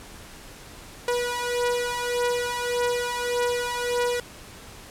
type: beating tone pair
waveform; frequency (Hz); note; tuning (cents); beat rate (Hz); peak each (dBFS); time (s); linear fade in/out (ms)
sawtooth; 485.1 / 486.8; B4 / B4; -31 / -25; 1.7; -24 / -22; 1.08-4.2; 2
effects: pink hiss -44 dBFS RMS until 4.9 s + low-pass 12000 Hz 12 dB/octave